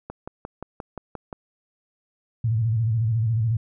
click train, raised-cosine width 1 ms, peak -19 dBFS, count 8, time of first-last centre 0.1-1.328 s, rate 5.7 Hz
sine tone with vibrato, 112.7 Hz, A2, 42 cents sharp, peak -19 dBFS, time 2.44-3.57 s, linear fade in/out 5 ms, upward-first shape square, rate 14 Hz, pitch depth 80 cents each way
effects none

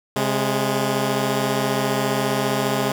10% pulse tone pair together, 133.55 / 207.7 Hz, C3 / G#3, +36 / 0 cents, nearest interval minor sixth, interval 764 cents, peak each -14 dBFS, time 0.16-2.92 s, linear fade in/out 2 ms, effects none

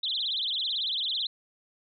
sine tone with vibrato, 3540 Hz, A7, 10 cents sharp, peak -27 dBFS, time 0.03-1.27 s, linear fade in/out 5 ms, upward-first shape triangle, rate 18 Hz, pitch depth 290 cents each way, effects none

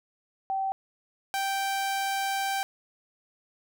sine / sawtooth tone pair in turn, 773 / 782.4 Hz, G5 / G5, -24 / -4 cents, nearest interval unison, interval 20 cents, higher second, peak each -26 / -23 dBFS, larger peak second, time 0.5-0.72 / 1.34-2.63 s, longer second, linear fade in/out 0 ms, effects none

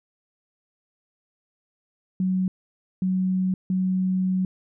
sine tone bursts at uneven times, 186.2 Hz, F#3, 11 cents sharp, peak -20 dBFS, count 3, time 2.2-2.48 / 3.02-3.54 / 3.7-4.45 s, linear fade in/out 2 ms, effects none

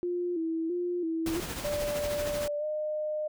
sine tone with vibrato, 339.1 Hz, E4, 49 cents sharp, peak -28 dBFS, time 0.03-1.4 s, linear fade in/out 0 ms, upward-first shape square, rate 1.5 Hz, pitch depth 69 cents each way
pink noise with tremolo, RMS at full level -35 dBFS, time 1.26-2.48 s, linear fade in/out 2 ms, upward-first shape sine, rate 13 Hz, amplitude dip 40%
sine tone with pitch glide, 587.3 to 609.8 Hz, D5 to D#5, 0 to -35 cents, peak -29 dBFS, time 1.64-3.28 s, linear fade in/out 10 ms, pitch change +65 cents, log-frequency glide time 2.58-2.64 s
effects none

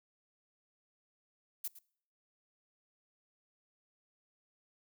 violet noise with echo, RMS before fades -38 dBFS, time 1.64-1.68 s, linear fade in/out 5 ms, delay 110 ms, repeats 1, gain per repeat -15 dB, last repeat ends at 1.79 s, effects noise-tail reverb RT60 0.6 s tail -24 dB re dry

